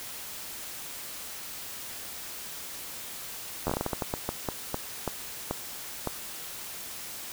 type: slowing click train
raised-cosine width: 1 ms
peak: -14 dBFS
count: 17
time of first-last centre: 3.67-6.073 s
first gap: 11 ms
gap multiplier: 1.3
effects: white hiss -40 dBFS RMS until 7.32 s